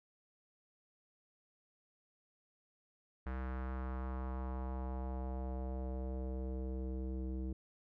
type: tone with low-pass filter sweep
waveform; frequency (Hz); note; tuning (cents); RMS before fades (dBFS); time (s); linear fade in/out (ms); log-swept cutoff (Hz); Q
square; 64.5; C2; -24; -40; 3.26-7.53; 5; 1600 to 340; 2.1
effects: none